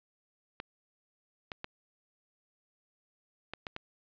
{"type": "clicks", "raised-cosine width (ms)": 0.3, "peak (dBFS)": -22, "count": 6, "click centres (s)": [0.601, 1.518, 1.644, 3.536, 3.668, 3.764], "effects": ["resampled to 11025 Hz", "9-bit"]}